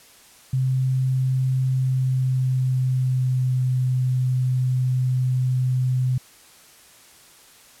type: tone with pitch glide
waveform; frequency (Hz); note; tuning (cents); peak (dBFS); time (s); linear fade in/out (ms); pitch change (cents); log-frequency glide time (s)
sine; 130.3 to 127.69; C3 to C3; -7 to -42; -18; 0.53-6.18; 5; -35; 1.72-3.67
effects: white hiss -50 dBFS RMS until 7.8 s + low-pass 12000 Hz 12 dB/octave

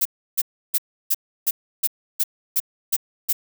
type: noise bursts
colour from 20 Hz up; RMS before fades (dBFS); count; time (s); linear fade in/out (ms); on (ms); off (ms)
violet; -19; 10; 0.01-3.33; 10; 44; 320
effects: none

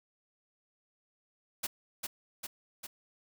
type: noise with echo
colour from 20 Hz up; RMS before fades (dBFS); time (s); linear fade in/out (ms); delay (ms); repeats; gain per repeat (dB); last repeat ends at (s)
white; -34; 1.63-1.67; 10; 400; 3; -3; 2.87
effects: none

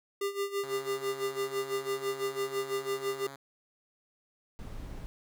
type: tone with tremolo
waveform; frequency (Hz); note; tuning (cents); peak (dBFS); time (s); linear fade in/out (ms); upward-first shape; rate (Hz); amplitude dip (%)
square; 399.6; G4; +33; -29; 0.21-3.27; 5; sine; 6; 80
type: tone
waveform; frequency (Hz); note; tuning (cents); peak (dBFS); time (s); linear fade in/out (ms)
5% pulse; 137.9; C#3; -9; -33; 0.63-3.36; 5
type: noise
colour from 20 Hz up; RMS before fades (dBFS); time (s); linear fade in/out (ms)
brown; -41; 4.59-5.06; 0
effects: none

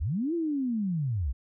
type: linear two-way sweep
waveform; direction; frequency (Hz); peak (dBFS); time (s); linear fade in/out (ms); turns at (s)
sine; up then down; 52.3 to 346.9 to 54.7; -26; 0-1.33; 20; 0.34
effects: none

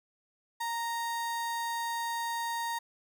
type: tone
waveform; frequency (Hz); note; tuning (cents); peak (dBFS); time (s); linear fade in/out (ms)
35% pulse; 930; A#5; -4; -30; 0.6-2.79; 10
effects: none

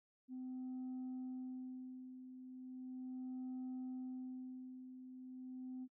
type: tone with tremolo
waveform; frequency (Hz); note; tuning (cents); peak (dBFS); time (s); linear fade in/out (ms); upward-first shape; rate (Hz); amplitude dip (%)
sine; 256; C4; -38; -40; 0.28-5.88; 50; sine; 0.37; 70
effects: noise-tail reverb RT60 0.1 s tail -24 dB re dry + tanh soft clip ceiling -41 dBFS

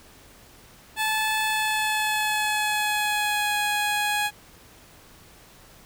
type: tone with pitch glide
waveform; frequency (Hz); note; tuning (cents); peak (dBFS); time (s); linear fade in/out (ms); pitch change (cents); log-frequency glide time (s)
15% pulse; 869 to 832.6; A5 to G#5; -22 to +4; -16; 0.96-4.31; 50; -74; 1.43-3.57
effects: pink hiss -51 dBFS RMS until 5.85 s

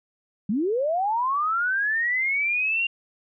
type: linear sweep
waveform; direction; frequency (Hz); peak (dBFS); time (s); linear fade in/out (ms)
sine; up; 185.3 to 2794; -21; 0.49-2.87; 5
effects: none

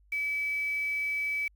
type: tone with quantisation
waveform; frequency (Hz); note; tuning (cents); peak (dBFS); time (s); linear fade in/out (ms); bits
sine; 2294; D7; -41; -28; 0.12-1.48; 5; 8
effects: added 50 Hz sine -59 dBFS peak until 1.55 s

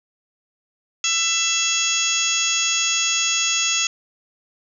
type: harmonic tone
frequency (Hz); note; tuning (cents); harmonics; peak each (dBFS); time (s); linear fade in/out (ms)
667; E5; +20; 2 / 3 / 4 / 5 / 6 / 7 / 8 / 9 / 10; -32 / -33 / -24 / -24 / -33 / -32 / -29 / -32 / -22; 1.04-3.87; 2
effects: none

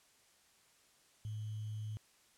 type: tone with sample-and-hold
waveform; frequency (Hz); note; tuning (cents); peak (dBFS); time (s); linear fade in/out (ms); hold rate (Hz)
sine; 107.5; A2; -40; -39; 1.25-1.97; 0; 3150
effects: white hiss -68 dBFS RMS until 2.37 s + low-pass 10000 Hz 12 dB/octave

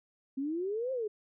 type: exponential two-way sweep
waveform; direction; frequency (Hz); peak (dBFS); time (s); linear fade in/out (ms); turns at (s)
sine; up then down; 261.6 to 537 to 407.3; -31; 0.37-1.08; 10; 0.92
effects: none

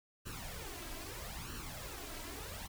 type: noise with flanger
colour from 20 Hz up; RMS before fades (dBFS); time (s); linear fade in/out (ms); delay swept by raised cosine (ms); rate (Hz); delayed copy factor
pink; -45; 0.25-2.68; 20; 0.69 to 3.09; 0.78; +0.7
effects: none

